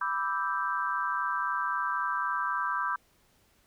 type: chord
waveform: sine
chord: E minor seventh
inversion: second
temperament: equal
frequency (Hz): 987.8 / 1174.7 / 1318.5 / 1568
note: B5 / D6 / E6 / G6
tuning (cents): 0 / 0 / 0 / 0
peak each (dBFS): -33 / -32 / -35 / -33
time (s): 0.01-2.96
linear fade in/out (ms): 5
effects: pink hiss -66 dBFS RMS until 3.66 s